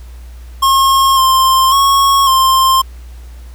square tone with pitch steps, 1078 / 1053 / 1100 / 1054 Hz, C#6 / C6 / C#6 / C6, -49 / +11 / -14 / +12 cents, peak -8 dBFS, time 0.62-2.82 s, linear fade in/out 10 ms, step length 550 ms, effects added 60 Hz sine -29 dBFS peak until 3.54 s + pink hiss -46 dBFS RMS until 3.54 s

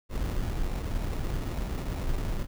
brown noise with sample-and-hold, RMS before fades -30 dBFS, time 0.09-2.47 s, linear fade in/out 50 ms, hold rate 1575 Hz, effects none

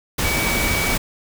sine tone in noise, 2275 Hz, C#7, 44 cents sharp, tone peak -23 dBFS, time 0.24-0.95 s, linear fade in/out 10 ms, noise pink, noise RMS -21 dBFS, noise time 0.18-0.98 s, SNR -5 dB, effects none

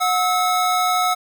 square tone pair together, 728.5 / 1298 Hz, F#5 / E6, -27 / -27 cents, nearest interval minor seventh, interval 1000 cents, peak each -20 dBFS, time 0-1.15 s, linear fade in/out 20 ms, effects none

